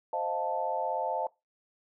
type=chord; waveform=sine; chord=F dominant seventh; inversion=second; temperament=equal; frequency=523.3 / 622.3 / 698.5 / 880 Hz; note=C5 / Eb5 / F5 / A5; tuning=0 / 0 / 0 / 0 cents; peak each=-36 / -35 / -35 / -32 dBFS; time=0.13-1.27 s; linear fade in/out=2 ms; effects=noise-tail reverb RT60 0.2 s tail -20 dB re dry